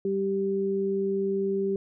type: tone pair together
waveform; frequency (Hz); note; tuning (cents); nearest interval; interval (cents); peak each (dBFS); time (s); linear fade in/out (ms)
sine; 195.45 / 390.9; G3 / G4; -5 / -5; octave; 1200; -30 / -25; 0.05-1.76; 2
effects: none